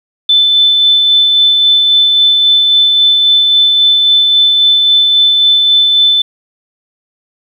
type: tone with tremolo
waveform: sine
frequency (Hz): 3520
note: A7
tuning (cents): 0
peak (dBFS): -4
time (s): 0.29-6.22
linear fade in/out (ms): 5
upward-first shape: sine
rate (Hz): 3.7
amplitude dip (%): 25
effects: 7-bit